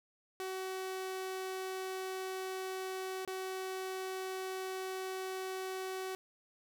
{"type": "tone with dropouts", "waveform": "sawtooth", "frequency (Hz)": 376.9, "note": "F#4", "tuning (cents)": 32, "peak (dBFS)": -34, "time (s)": [0.4, 6.15], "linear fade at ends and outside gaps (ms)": 0, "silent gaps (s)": [3.25, 3.276], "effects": []}